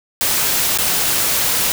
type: noise with dropouts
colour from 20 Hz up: white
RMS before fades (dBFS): -17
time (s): 0.21-1.72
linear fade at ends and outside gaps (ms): 0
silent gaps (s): 0.775-0.786
effects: none